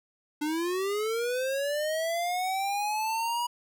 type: linear sweep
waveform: square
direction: up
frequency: 293.7 to 969 Hz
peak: -28 dBFS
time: 0.41-3.47 s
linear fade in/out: 10 ms
effects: none